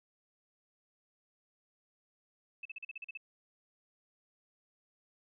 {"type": "tone bursts", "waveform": "sine", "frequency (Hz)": 2620, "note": "E7", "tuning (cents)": -11, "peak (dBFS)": -40, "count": 9, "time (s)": [2.63, 3.174], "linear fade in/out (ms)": 5, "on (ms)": 24, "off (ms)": 41, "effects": []}